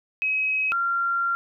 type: tone pair in turn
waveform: sine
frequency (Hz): 2547 / 1380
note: D#7 / F6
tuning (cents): +40 / -21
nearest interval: major seventh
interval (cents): 1061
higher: first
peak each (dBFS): -21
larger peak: neither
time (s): 0.22-0.72 / 0.72-1.35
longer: second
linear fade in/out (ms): 0
effects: none